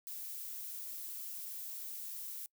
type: noise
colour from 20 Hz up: violet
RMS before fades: -44 dBFS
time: 0.07-2.46 s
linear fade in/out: 0 ms
effects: noise-tail reverb RT60 0.1 s tail -25 dB re dry